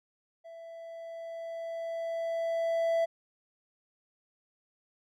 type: tone with level ramp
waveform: triangle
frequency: 664 Hz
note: E5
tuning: 12 cents sharp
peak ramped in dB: -43 to -22 dBFS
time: 0.44-3.06 s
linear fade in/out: 20 ms
effects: none